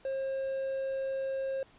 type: tone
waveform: triangle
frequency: 536 Hz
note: C5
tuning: 42 cents sharp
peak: -29 dBFS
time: 0.05-1.63 s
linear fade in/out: 2 ms
effects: pink hiss -61 dBFS RMS until 1.78 s + resampled to 8000 Hz